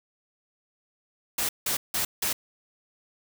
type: noise bursts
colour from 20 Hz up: white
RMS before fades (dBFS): -27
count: 4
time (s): 1.38-2.33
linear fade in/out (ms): 5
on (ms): 110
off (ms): 170
effects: none